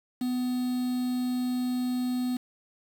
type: tone with quantisation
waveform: triangle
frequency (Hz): 250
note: B3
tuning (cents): +21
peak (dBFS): -24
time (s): 0.21-2.37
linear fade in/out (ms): 5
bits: 7
effects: none